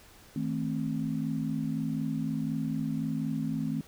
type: chord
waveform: sine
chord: A diminished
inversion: second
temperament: just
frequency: 158.4 / 220 / 264 Hz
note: Eb3 / A3 / C4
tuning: +31 / 0 / +16 cents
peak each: -33 dBFS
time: 0.36-3.81 s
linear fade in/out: 2 ms
effects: pink hiss -55 dBFS RMS until 3.87 s